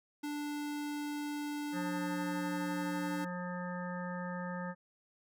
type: tone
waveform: square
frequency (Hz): 293.7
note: D4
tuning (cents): 0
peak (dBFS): -37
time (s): 0.23-3.25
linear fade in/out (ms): 10
type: harmonic tone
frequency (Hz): 178.6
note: F3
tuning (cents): +39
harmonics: 1 / 3 / 5 / 7 / 9 / 10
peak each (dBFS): -39 / -44 / -46 / -47 / -49 / -49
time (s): 1.72-4.75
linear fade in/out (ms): 50
effects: none